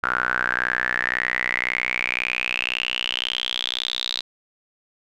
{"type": "tone with band-pass filter sweep", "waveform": "sawtooth", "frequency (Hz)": 61.9, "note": "B1", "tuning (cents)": 5, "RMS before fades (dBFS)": -25, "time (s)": [0.03, 4.21], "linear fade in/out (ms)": 5, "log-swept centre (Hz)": [1400, 3900], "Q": 9.3, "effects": []}